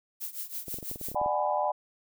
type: noise with tremolo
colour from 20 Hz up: violet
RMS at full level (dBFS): -34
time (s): 0.2-1.16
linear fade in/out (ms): 20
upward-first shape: triangle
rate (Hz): 6.1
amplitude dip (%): 90
type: clicks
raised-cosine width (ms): 2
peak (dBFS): -28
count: 12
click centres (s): 0.682 / 0.742 / 0.786 / 0.828 / 0.914 / 0.959 / 1.013 / 1.086 / 1.116 / 1.146 / 1.215 / 1.261
type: chord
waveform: sine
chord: G# half-diminished seventh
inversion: second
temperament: just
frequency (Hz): 598 / 747.5 / 830.6 / 996.7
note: D5 / F#5 / G#5 / B5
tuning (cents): +31 / +17 / 0 / +16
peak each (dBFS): -30 / -31 / -30 / -32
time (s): 1.15-1.72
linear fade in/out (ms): 10
effects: none